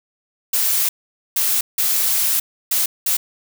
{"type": "noise bursts at uneven times", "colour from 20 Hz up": "blue", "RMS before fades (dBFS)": -18, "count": 5, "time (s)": [[0.53, 0.89], [1.36, 1.61], [1.78, 2.4], [2.71, 2.86], [3.06, 3.17]], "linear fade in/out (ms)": 5, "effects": []}